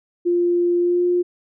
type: tone with pitch glide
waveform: sine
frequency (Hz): 349.2 to 354.3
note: F4 to F4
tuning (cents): 0 to +25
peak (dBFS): -15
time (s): 0.25-1.23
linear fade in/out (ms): 20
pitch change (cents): +25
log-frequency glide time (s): 0.79-1.04
effects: none